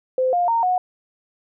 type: tone with pitch steps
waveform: sine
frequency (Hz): 515 / 706 / 922 / 731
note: C5 / F5 / A#5 / F#5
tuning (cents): -28 / +19 / -19 / -21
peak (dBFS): -16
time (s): 0.18-0.78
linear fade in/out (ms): 2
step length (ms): 150
effects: none